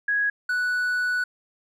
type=tone pair in turn; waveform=sine / triangle; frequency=1661.2 / 1480 Hz; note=G#6 / F#6; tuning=0 / 0 cents; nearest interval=major second; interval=200 cents; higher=first; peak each=-20 dBFS; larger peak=neither; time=0.08-0.3 / 0.49-1.24 s; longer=second; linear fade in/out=5 ms; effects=none

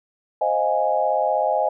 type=chord; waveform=sine; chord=F minor seventh; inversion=second; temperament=equal; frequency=523.3 / 622.3 / 698.5 / 830.6 Hz; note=C5 / Eb5 / F5 / Ab5; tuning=0 / 0 / 0 / 0 cents; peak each=-25 / -22 / -25 / -22 dBFS; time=0.41-1.69 s; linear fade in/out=5 ms; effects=none

